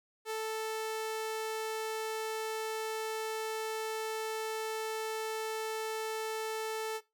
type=tone; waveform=sawtooth; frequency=440 Hz; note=A4; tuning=in tune; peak=-30 dBFS; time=0.25-7.01 s; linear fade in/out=50 ms; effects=noise-tail reverb RT60 0.2 s tail -17 dB re dry